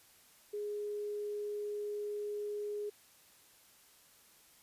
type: tone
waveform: sine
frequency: 415.3 Hz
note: G#4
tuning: in tune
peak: -36 dBFS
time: 0.53-2.9 s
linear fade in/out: 10 ms
effects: white hiss -63 dBFS RMS until 4.62 s + resampled to 32000 Hz